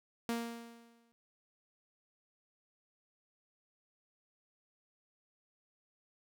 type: tone with exponential decay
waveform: sawtooth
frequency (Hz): 233.1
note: A#3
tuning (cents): 0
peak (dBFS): -28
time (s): 0.29-1.12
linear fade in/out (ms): 0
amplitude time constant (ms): 180
effects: none